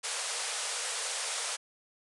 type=band-pass noise; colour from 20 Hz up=white; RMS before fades=-35 dBFS; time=0.03-1.57 s; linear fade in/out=20 ms; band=430 to 10000 Hz; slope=96 dB/octave; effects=none